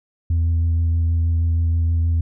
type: tone with vibrato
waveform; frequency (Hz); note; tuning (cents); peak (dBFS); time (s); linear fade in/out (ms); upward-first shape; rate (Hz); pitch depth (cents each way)
sine; 83; E2; +12; -13; 0.3-2.21; 5; sine; 6.3; 14
effects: tanh soft clip ceiling -14 dBFS